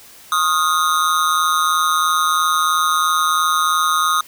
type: tone with amplitude modulation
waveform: square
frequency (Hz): 1244.5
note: D#6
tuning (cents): 0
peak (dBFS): -11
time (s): 0.32-4.21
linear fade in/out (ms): 2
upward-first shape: sine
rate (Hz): 163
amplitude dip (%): 90
effects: white hiss -43 dBFS RMS until 4.27 s